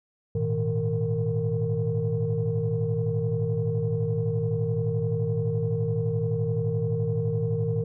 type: tone cluster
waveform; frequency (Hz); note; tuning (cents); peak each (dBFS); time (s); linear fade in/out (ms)
sine; 107.1 / 118.8 / 158.2 / 460.1; A2 / A#2 / D#3 / A#4; -46 / +33 / +29 / -23; -28; 0.35-7.84; 5
effects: tanh soft clip ceiling -16 dBFS